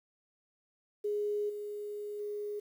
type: tone with level steps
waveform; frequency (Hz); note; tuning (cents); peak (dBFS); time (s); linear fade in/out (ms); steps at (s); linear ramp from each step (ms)
sine; 415.2; G#4; 0; -30 / -37 / -35; 1.04-2.6; 10; 1.49 / 2.19; 10
effects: 10-bit